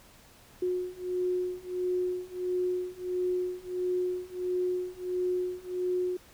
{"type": "beating tone pair", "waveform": "sine", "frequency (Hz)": [362, 363.5], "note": ["F#4", "F#4"], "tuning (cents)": [-38, -31], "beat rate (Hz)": 1.5, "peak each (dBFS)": [-32, -31], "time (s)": [0.62, 6.17], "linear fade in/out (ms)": 5, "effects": ["pink hiss -56 dBFS RMS until 6.33 s"]}